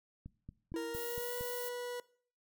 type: click train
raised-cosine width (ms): 5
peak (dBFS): -34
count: 6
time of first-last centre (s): 0.26-1.409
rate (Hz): 4.35
type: tone with exponential decay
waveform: triangle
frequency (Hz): 330.1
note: E4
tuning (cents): +2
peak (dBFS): -32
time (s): 0.74-1.25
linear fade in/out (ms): 0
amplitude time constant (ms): 110
type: tone with pitch glide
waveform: 40% pulse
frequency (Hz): 466.2 to 488.5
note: A#4 to B4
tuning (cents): 0 to -19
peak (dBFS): -38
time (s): 0.76-2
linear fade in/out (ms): 2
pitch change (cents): +81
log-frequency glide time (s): 0.89-1.36
type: noise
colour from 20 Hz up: violet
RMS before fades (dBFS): -44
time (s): 0.94-1.69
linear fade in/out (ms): 5
effects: noise-tail reverb RT60 0.5 s tail -20 dB re dry